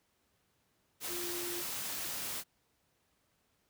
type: tone in noise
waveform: sine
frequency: 349.2 Hz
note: F4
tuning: in tune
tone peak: -41 dBFS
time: 1.07-1.64 s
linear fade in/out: 50 ms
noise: white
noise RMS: -39 dBFS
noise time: 1-2.44 s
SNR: -5 dB
effects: pink hiss -75 dBFS RMS until 3.69 s + high-pass 60 Hz 12 dB/octave